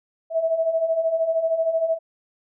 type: beating tone pair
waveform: sine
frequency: 642 / 655 Hz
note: E5 / E5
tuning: -46 / -11 cents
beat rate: 13 Hz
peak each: -26 / -20 dBFS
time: 0.3-1.99 s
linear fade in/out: 50 ms
effects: none